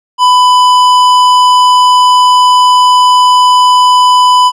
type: tone with tanh clipping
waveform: triangle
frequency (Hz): 998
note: B5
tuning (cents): +18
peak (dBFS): -5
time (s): 0.18-4.52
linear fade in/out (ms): 50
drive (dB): 18
effects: none